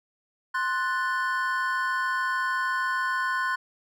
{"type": "chord", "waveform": "triangle", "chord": "F# diminished", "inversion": "second", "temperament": "equal", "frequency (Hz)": [1046.5, 1480, 1760], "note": ["C6", "F#6", "A6"], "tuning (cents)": [0, 0, 0], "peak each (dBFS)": [-26, -26, -31], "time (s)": [0.54, 3.56], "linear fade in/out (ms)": 10, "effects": []}